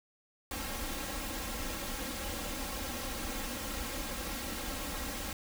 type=noise with comb filter; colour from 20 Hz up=pink; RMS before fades=-38 dBFS; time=0.51-5.33 s; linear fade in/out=2 ms; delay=3.7 ms; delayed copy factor=+0.8; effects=none